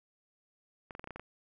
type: clicks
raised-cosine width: 0.5 ms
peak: -28 dBFS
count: 8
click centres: 0.908 / 0.951 / 0.995 / 1.042 / 1.074 / 1.107 / 1.16 / 1.196 s
effects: none